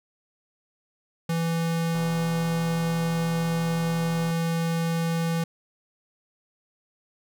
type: tone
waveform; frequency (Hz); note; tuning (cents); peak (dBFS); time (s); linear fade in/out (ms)
square; 166; E3; +12; -24; 1.29-5.44; 5
type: click train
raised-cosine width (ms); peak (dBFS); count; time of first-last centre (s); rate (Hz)
1; -26; 291; 1.95-4.308; 123
effects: none